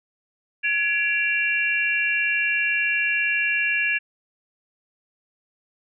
sine tone cluster, 1683 / 2348 / 2746 Hz, G#6 / D7 / F7, +23 / -1 / -30 cents, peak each -24 dBFS, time 0.63-3.99 s, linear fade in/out 20 ms, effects none

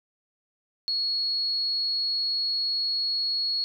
sine tone, 4337 Hz, C#8, 39 cents flat, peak -24 dBFS, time 0.88-3.64 s, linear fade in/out 0 ms, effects 10-bit

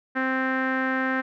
sawtooth tone with low-pass filter, 261.6 Hz, C4, in tune, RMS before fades -25 dBFS, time 0.15-1.22 s, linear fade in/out 20 ms, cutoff 1700 Hz, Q 6.3, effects none

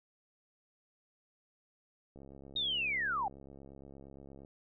click train, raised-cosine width 2 ms, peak -39 dBFS, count 158, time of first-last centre 2.16-4.449 s, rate 68.6 Hz
sine linear sweep, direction down, 3763 to 740 Hz, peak -31 dBFS, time 2.56-3.28 s, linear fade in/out 2 ms
effects none

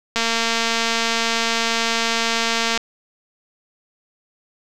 click train, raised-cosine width 0.2 ms, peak -3 dBFS, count 600, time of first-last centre 0.16-2.776 s, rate 229 Hz, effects none

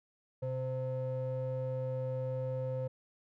triangle ring-modulated tone, 195.5 Hz, G3, 4 cents flat, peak -28 dBFS, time 0.42-2.88 s, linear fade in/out 10 ms, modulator 323 Hz, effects none

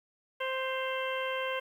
harmonic tone with a mistuned harmonic, 523.3 Hz, C5, in tune, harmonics 1 / 2 / 3 / 4 / 5 / 6, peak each -34 / -37 / -39 / -40 / -41 / -42 dBFS, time 0.4-1.6 s, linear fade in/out 10 ms, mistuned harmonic 5, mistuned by +54 cents, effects 10-bit

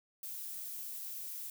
violet noise, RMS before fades -43 dBFS, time 0.23-1.5 s, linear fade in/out 2 ms, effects none

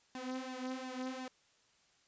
sawtooth tone with flanger, 257.3 Hz, C4, 29 cents flat, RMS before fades -42 dBFS, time 0.15-1.28 s, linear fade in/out 2 ms, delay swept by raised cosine 1.1 to 4.1 ms, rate 2.8 Hz, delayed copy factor +0.75, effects white hiss -70 dBFS RMS until 2.07 s + resampled to 16000 Hz

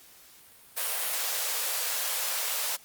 white high-pass noise, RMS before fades -30 dBFS, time 0.76-2.77 s, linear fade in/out 20 ms, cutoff 450 Hz, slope 96 dB/octave, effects white hiss -54 dBFS RMS until 2.84 s + Opus 48 kbps

